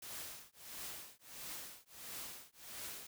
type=noise with tremolo; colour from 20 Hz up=white; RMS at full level=-45 dBFS; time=0.02-3.07 s; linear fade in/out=5 ms; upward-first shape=triangle; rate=1.5 Hz; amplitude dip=100%; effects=none